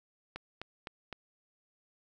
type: click train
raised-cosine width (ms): 0.3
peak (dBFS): -24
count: 4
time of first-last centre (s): 0.36-1.127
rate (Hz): 3.91
effects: none